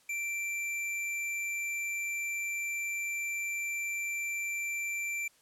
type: tone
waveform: square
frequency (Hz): 2349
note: D7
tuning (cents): 0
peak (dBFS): -33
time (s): 0.09-5.28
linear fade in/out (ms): 5
effects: white hiss -65 dBFS RMS until 5.41 s + low-pass 11000 Hz 12 dB/octave